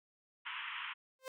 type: band-pass noise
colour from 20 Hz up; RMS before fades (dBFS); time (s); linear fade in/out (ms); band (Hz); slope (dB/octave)
white; -43; 0.45-0.94; 20; 920 to 3200; 96
type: tone with exponential growth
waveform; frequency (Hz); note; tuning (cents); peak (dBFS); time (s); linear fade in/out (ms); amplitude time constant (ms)
sawtooth; 523.3; C5; 0; -35; 1.19-1.28; 1; 18
effects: none